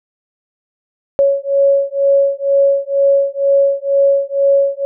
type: beating tone pair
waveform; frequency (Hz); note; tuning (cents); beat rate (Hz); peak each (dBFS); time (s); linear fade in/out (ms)
sine; 554.4 / 556.5; C#5 / C#5; 0 / +7; 2.1; -13; 1.19-4.85; 0
effects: none